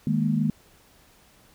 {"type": "chord", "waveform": "sine", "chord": "D# suspended fourth", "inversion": "none", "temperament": "just", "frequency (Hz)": [155.56, 207.4, 233.3], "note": ["D#3", "G#3", "A#3"], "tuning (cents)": [0, -2, 2], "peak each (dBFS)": -25, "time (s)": [0.07, 0.5], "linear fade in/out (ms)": 2, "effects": ["pink hiss -57 dBFS RMS until 1.54 s"]}